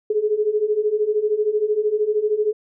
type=beating tone pair; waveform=sine; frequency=415.3 / 428.3 Hz; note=G#4 / A4; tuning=0 / -47 cents; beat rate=13 Hz; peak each=-22 / -19 dBFS; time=0.1-2.53 s; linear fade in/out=5 ms; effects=none

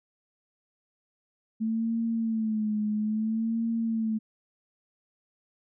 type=tone with vibrato; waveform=sine; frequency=220 Hz; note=A3; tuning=in tune; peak=-25 dBFS; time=1.6-4.19 s; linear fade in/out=20 ms; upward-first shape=sine; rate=0.6 Hz; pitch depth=69 cents each way; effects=none

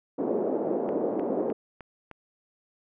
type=band-pass noise; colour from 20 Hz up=white; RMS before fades=-28 dBFS; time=0.18-1.53 s; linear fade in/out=10 ms; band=250 to 540 Hz; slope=24 dB/octave
type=click train; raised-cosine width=0.5 ms; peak=-27 dBFS; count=5; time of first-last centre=0.89-2.113 s; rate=3.27 Hz
effects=none

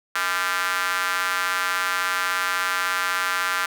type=tone with high-pass filter; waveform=square; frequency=91.8 Hz; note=F#2; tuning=13 cents flat; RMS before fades=-24 dBFS; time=0.15-3.66 s; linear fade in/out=5 ms; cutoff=1400 Hz; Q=3; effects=none

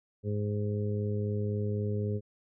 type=harmonic tone; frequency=103.83 Hz; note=G#2; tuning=in tune; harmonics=1 / 2 / 3 / 4 / 5; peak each=-30 / -36 / -45 / -36 / -43 dBFS; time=0.23-2.21 s; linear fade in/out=50 ms; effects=none

